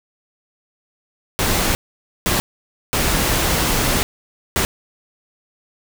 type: noise bursts at uneven times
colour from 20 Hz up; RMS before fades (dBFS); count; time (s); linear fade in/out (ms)
pink; -18; 4; 1.39-1.75 / 2.26-2.4 / 2.93-4.03 / 4.56-4.65; 0
effects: none